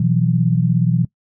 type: chord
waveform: sine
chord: B suspended fourth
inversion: none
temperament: equal with one note detuned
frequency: 123.47 / 164.81 / 181.71 Hz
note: B2 / E3 / F#3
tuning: 0 / 0 / -31 cents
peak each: -17 / -16 / -20 dBFS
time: 0-1.05 s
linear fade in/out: 5 ms
effects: noise-tail reverb RT60 0.1 s tail -21 dB re dry